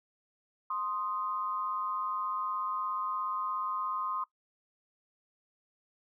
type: tone pair together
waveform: sine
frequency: 1047.2 / 1244.5 Hz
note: C6 / D#6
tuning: +1 / 0 cents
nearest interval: minor third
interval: 299 cents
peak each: -34 / -35 dBFS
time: 0.7-4.24 s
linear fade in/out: 5 ms
effects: noise-tail reverb RT60 0.1 s tail -18 dB re dry